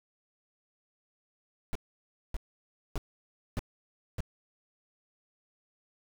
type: noise bursts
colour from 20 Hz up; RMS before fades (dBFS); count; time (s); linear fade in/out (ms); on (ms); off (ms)
brown; -31; 5; 1.73-4.205; 0; 23; 590
effects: none